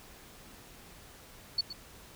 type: tone with echo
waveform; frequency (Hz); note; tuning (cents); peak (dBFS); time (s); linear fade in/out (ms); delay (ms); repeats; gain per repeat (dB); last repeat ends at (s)
sine; 4435; C#8; 0; -25; 1.58-1.61; 5; 120; 1; -13; 1.73
effects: pink hiss -53 dBFS RMS until 2.15 s